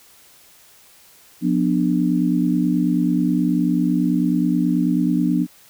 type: chord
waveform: sine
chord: B diminished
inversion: second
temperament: just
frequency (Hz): 177.8 / 246.9 / 296.3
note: F3 / B3 / D4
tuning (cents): +31 / 0 / +15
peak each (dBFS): -20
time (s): 1.41-5.47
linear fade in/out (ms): 50
effects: white hiss -50 dBFS RMS until 5.69 s